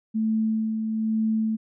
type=tone with tremolo; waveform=sine; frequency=220 Hz; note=A3; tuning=in tune; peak=-20 dBFS; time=0.14-1.57 s; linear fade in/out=20 ms; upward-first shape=sine; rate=1.1 Hz; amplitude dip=40%; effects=none